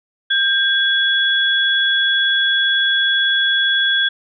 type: tone pair together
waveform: sine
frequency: 1593 / 3375 Hz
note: G6 / G#7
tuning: +27 / +27 cents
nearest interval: octave + minor second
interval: 1300 cents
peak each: -16 dBFS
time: 0.3-4.09 s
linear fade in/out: 10 ms
effects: none